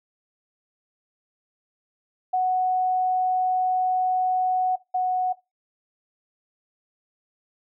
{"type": "tone pair in turn", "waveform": "sine", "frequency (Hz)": [740, 737], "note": ["F#5", "F#5"], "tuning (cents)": [0, -7], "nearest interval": "unison", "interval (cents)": 7, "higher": "first", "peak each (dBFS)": [-19, -20], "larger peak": "first", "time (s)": [[2.33, 4.76], [4.94, 5.33]], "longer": "first", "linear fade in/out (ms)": 10, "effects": ["noise-tail reverb RT60 0.2 s tail -18 dB re dry"]}